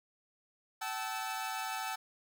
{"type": "tone cluster", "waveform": "sawtooth", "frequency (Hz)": [763, 875, 1309], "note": ["G5", "A5", "E6"], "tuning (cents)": [-47, -10, -13], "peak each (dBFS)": [-36, -36, -38], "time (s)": [0.81, 1.96], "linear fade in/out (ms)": 10, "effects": []}